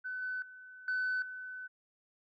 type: tone with level steps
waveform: sine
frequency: 1508 Hz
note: F#6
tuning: 32 cents sharp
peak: -36 / -34 / -49 / -29 / -41 dBFS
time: 0.04-1.68 s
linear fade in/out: 20 ms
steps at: 0.22 / 0.42 / 0.88 / 1.22 s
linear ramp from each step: 2 ms
effects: tanh soft clip ceiling -28 dBFS